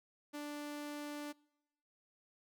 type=tone; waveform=sawtooth; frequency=293.7 Hz; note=D4; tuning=in tune; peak=-38 dBFS; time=0.33-1.33 s; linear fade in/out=20 ms; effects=noise-tail reverb RT60 0.9 s tail -25 dB re dry